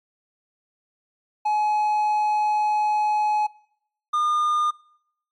triangle tone pair in turn, 846 / 1213 Hz, G#5 / D#6, +32 / -44 cents, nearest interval tritone, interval 624 cents, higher second, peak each -17 dBFS, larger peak neither, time 1.45-3.47 / 4.13-4.71 s, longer first, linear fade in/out 10 ms, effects noise-tail reverb RT60 0.7 s tail -23 dB re dry + MP3 48 kbps

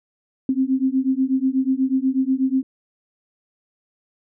sine beating tone pair, 259.5 / 267.7 Hz, C4 / C4, -14 / +40 cents, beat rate 8.2 Hz, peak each -20 dBFS, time 0.49-2.63 s, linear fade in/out 2 ms, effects none

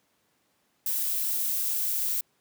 violet noise, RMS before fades -28 dBFS, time 0.86-2.21 s, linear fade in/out 5 ms, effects pink hiss -70 dBFS RMS until 2.4 s + high-pass 150 Hz 12 dB/octave

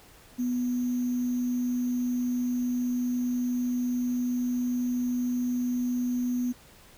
sine tone with sample-and-hold, 246.9 Hz, B3, in tune, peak -25 dBFS, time 0.38-6.53 s, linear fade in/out 20 ms, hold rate 6300 Hz, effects pink hiss -54 dBFS RMS until 6.97 s

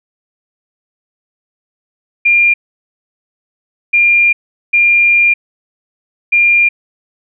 sine tone bursts at uneven times, 2400 Hz, D7, 37 cents sharp, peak -6 dBFS, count 4, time 2.25-2.54 / 3.93-4.33 / 4.73-5.34 / 6.32-6.69 s, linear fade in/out 10 ms, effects none

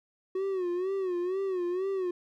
triangle tone with vibrato, 370 Hz, F#4, in tune, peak -26 dBFS, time 0.35-2.11 s, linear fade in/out 5 ms, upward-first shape sine, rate 2.1 Hz, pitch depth 100 cents each way, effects none

